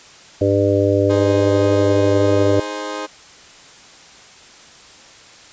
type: harmonic tone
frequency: 99.8 Hz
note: G2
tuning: 32 cents sharp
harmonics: 1 / 3 / 4 / 5 / 6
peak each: -19 / -19 / -19 / -19 / -19 dBFS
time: 0.41-2.6 s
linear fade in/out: 5 ms
type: chord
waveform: 20% pulse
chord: Ab major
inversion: second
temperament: equal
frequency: 311.1 / 415.3 / 523.3 Hz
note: Eb4 / Ab4 / C5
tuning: 0 / 0 / 0 cents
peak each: -24 / -25 / -23 dBFS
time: 1.09-3.07 s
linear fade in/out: 20 ms
effects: white hiss -43 dBFS RMS until 5.52 s + resampled to 16000 Hz